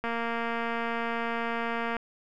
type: click train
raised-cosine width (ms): 0.5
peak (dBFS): -17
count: 448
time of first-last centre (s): 0.04-1.967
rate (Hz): 232
effects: none